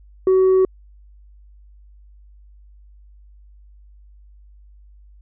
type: tone with tanh clipping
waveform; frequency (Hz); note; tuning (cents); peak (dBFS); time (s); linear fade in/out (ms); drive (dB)
sine; 376.5; F#4; +30; -12; 0.27-0.65; 2; 2
effects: added 50 Hz sine -44 dBFS peak until 5.21 s